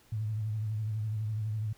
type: tone with vibrato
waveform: sine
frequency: 108.1 Hz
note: A2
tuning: 30 cents flat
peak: -30 dBFS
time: 0.12-1.73 s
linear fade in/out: 5 ms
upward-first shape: sine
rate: 12 Hz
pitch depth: 52 cents each way
effects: pink hiss -62 dBFS RMS until 1.77 s